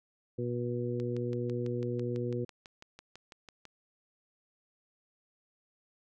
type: harmonic tone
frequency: 121.2 Hz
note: B2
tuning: 32 cents flat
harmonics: 1 / 2 / 3 / 4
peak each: -35 / -38 / -36 / -38 dBFS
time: 0.38-2.45 s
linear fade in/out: 10 ms
type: click train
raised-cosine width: 0.2 ms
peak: -31 dBFS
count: 17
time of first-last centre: 1-3.653 s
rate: 6.03 Hz
effects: none